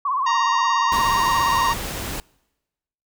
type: tone with vibrato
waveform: sine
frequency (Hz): 1076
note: C6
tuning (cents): +48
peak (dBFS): -19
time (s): 0.05-1.72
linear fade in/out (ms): 5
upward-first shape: sine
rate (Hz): 17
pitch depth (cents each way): 110
type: harmonic tone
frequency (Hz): 932.3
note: A#5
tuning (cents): 0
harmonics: 1 / 2 / 3 / 4 / 5 / 6 / 7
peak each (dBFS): -21 / -27 / -31 / -33 / -35 / -37 / -38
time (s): 0.26-1.74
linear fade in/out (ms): 10
type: noise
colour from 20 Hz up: pink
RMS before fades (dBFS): -29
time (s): 0.92-2.2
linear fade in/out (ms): 0
effects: noise-tail reverb RT60 1.0 s tail -26 dB re dry